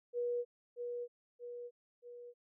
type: tone with echo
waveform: sine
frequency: 482.9 Hz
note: B4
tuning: 39 cents flat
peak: -33 dBFS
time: 0.13-0.45 s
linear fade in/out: 50 ms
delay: 630 ms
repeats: 3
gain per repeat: -5 dB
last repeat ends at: 2.34 s
effects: none